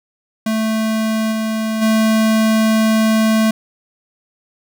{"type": "tone with level steps", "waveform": "square", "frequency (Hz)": 220, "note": "A3", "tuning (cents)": 0, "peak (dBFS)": [-16, -18, -12], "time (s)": [0.46, 3.51], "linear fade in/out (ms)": 5, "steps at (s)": [1.31, 1.81], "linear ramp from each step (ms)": 20, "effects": []}